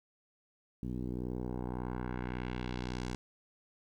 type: tone with low-pass filter sweep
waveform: 10% pulse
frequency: 61.74 Hz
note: B1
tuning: in tune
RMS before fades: -38 dBFS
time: 0.83-3.15 s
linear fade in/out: 0 ms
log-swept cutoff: 240 to 7100 Hz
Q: 1.3
effects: 11-bit